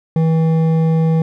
sine tone with hard clipping, 161.7 Hz, E3, 33 cents flat, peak -13 dBFS, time 0.16-1.22 s, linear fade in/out 2 ms, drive 9 dB, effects none

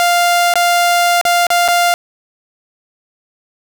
sawtooth tone with dropouts, 698.5 Hz, F5, in tune, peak -6 dBFS, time 0-1.94 s, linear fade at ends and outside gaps 0 ms, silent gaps 0.538-0.556 / 1.213-1.252 / 1.468-1.503 / 1.679-1.685 s, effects none

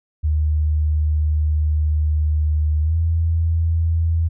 sine tone with pitch glide, 76.4 to 82.36 Hz, D#2 to E2, -31 to -1 cents, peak -15 dBFS, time 0.23-4.29 s, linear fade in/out 20 ms, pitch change +130 cents, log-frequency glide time 2.82-2.96 s, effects none

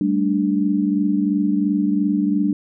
sine chord, G suspended second, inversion none, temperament equal with one note detuned, 196 / 218.9 / 293.7 Hz, G3 / A3 / D4, 0 / -9 / 0 cents, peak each -20 / -23 / -19 dBFS, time 0.01-2.53 s, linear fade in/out 2 ms, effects none

